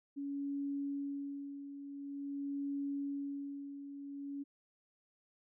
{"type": "tone with tremolo", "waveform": "sine", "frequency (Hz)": 281.1, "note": "C#4", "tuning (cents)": 24, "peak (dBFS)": -35, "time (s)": [0.16, 4.44], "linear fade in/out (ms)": 20, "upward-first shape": "sine", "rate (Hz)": 0.47, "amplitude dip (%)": 65, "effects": []}